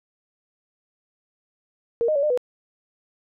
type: tone with pitch steps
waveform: sine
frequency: 466.9 / 616 / 563 / 603 / 494.6 Hz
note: A#4 / D#5 / C#5 / D5 / B4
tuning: +3 / -17 / +27 / +46 / +3 cents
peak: -18 dBFS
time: 2.01-2.375 s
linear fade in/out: 0 ms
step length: 73 ms
effects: none